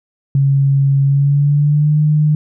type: tone with pitch glide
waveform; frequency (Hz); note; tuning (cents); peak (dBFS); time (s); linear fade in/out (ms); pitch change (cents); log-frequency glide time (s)
sine; 138.1 to 151.47; C#3 to D#3; -6 to -46; -9; 0.35-2.35; 2; +160; 1.03-1.98
effects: none